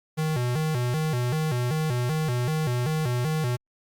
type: tone with vibrato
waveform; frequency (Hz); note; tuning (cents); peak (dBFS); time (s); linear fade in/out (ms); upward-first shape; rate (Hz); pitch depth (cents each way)
square; 138.7; C#3; +1; -24; 0.17-3.57; 20; square; 2.6; 210
effects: Opus 48 kbps